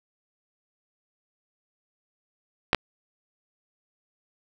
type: clicks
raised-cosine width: 0.3 ms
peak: -4 dBFS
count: 2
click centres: 2.731 / 2.747 s
effects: none